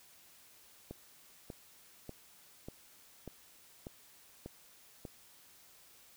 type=click train; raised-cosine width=2 ms; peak=-30 dBFS; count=8; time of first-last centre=0.91-5.052 s; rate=1.69 Hz; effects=white hiss -61 dBFS RMS until 6.16 s